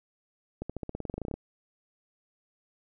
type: accelerating click train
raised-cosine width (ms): 2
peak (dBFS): -21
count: 16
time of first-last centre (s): 0.62-1.34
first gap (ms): 76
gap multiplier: 0.93
effects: none